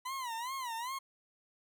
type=tone with vibrato; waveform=40% pulse; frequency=989 Hz; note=B5; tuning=2 cents sharp; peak=-36 dBFS; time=0.05-0.99 s; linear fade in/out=10 ms; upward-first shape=sine; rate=2.5 Hz; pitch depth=160 cents each way; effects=none